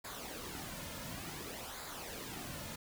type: noise with flanger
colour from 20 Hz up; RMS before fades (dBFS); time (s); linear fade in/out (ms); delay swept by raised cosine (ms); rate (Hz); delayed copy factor
pink; -45; 0.04-2.76; 10; 0.34 to 2.64; 0.56; -0.6
effects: none